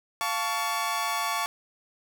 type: chord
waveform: sawtooth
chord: F augmented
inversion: none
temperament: equal with one note detuned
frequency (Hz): 698.5 / 880 / 1125.5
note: F5 / A5 / C#6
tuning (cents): 0 / 0 / +26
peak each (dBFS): -30 / -28 / -25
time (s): 0.21-1.46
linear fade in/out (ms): 0
effects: none